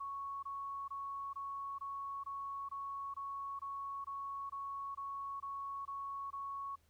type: tone bursts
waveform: sine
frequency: 1108.7 Hz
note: C#6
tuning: in tune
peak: -40 dBFS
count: 15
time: 0-6.758 s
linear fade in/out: 10 ms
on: 430 ms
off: 22 ms
effects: added 78 Hz sine -70 dBFS peak until 6.89 s + pink hiss -75 dBFS RMS until 6.89 s